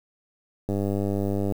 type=click train; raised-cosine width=2 ms; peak=-14 dBFS; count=84; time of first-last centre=0.69-1.522 s; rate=99.7 Hz; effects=7-bit